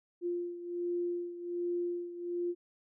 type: beating tone pair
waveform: sine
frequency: 349.2 / 350.5 Hz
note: F4 / F4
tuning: 0 / +6 cents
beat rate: 1.3 Hz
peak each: -34 / -39 dBFS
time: 0.21-2.55 s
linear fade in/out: 50 ms
effects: none